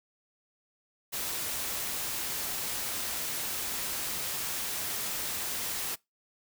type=noise; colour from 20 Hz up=white; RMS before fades=-34 dBFS; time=1.12-5.96 s; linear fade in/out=20 ms; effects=noise-tail reverb RT60 0.2 s tail -24 dB re dry